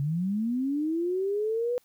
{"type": "linear sweep", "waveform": "sine", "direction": "up", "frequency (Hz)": [136.3, 496.5], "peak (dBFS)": -25, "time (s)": [0, 1.78], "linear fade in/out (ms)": 0, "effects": ["white hiss -66 dBFS RMS until 1.84 s"]}